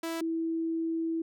sawtooth / sine tone pair in turn, 329.6 / 327.5 Hz, E4 / E4, 0 / -11 cents, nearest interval unison, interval 11 cents, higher first, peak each -28 dBFS, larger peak neither, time 0.03-0.21 / 0.21-1.22 s, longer second, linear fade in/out 5 ms, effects none

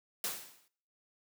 white noise with exponential decay, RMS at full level -33 dBFS, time 0.24-0.68 s, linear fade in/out 1 ms, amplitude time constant 95 ms, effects noise-tail reverb RT60 0.6 s tail -22 dB re dry + high-pass 150 Hz 12 dB/octave

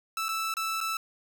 sawtooth tone with dropouts, 1318.5 Hz, E6, in tune, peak -25 dBFS, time 0.17-0.97 s, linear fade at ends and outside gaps 2 ms, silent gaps 0.284-0.289 / 0.54-0.568 / 0.805-0.811 s, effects none

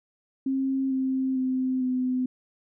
sine tone with pitch steps, 267.4 / 263 / 258.6 / 254.3 Hz, C4 / C4 / C4 / C4, +38 / +9 / -20 / -49 cents, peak -23 dBFS, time 0.46-2.26 s, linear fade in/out 5 ms, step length 450 ms, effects none

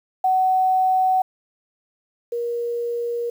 sine tone pair in turn, 750 / 473.4 Hz, F#5 / A#4, +23 / +27 cents, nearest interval minor sixth, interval 796 cents, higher first, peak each -15 / -22 dBFS, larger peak first, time 0.24-1.22 / 2.32-3.3 s, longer neither, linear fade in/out 5 ms, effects 8-bit

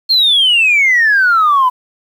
sine exponential sweep, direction down, 4297 to 986 Hz, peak -6 dBFS, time 0.09-1.7 s, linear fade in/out 20 ms, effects tanh soft clip ceiling -4 dBFS + 7-bit

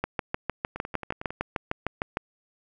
two click trains, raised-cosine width 0.5 ms, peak -20 / -11 dBFS, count 7 / 15, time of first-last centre 0.76-1.305 / 0.04-2.171 s, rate 11 / 6.57 Hz, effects none

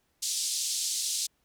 white band-pass noise, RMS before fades -31 dBFS, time 0.22-1.27 s, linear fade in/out 10 ms, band 3800 to 8700 Hz, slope 24 dB/octave, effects pink hiss -73 dBFS RMS until 1.44 s

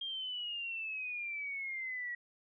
sine exponential sweep, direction down, 3224 to 1917 Hz, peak -37 dBFS, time 0.01-2.15 s, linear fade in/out 5 ms, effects none

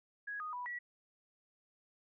sine tone with pitch steps, 1662 / 1240 / 985 / 1936 Hz, G#6 / D#6 / B5 / B6, +1 / -6 / -5 / -35 cents, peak -39 dBFS, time 0.27-0.79 s, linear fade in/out 10 ms, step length 130 ms, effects none

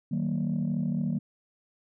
sine chord, D# minor, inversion none, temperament equal with one note detuned, 155.56 / 188.88 / 233.1 Hz, D#3 / F#3 / A#3, 0 / +36 / 0 cents, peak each -29 dBFS, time 0.11-1.19 s, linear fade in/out 10 ms, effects tanh soft clip ceiling -21 dBFS

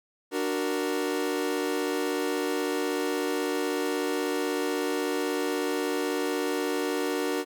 40% pulse chord, D augmented, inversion none, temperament equal, 293.7 / 370 / 466.2 Hz, D4 / F#4 / A#4, 0 / 0 / 0 cents, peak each -30 dBFS, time 0.31-7.45 s, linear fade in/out 50 ms, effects none

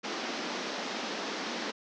pink band-pass noise, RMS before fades -36 dBFS, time 0.03-1.72 s, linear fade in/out 20 ms, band 200 to 6000 Hz, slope 48 dB/octave, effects none

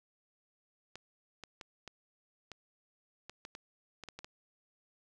clicks, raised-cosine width 0.2 ms, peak -28 dBFS, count 12, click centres 0.956 / 1.437 / 1.612 / 1.877 / 2.517 / 3.296 / 3.451 / 3.551 / 4.037 / 4.087 / 4.19 / 4.245 s, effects none

